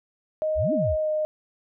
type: tone with pitch glide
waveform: sine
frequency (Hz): 622.3 to 615.5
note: D#5 to D#5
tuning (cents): 0 to -19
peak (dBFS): -22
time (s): 0.42-1.25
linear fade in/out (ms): 0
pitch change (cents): -19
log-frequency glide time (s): 1-1.09
type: exponential two-way sweep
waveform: sine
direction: up then down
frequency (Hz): 52 to 327 to 52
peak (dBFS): -24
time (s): 0.55-0.97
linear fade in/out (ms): 50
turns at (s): 0.73
effects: none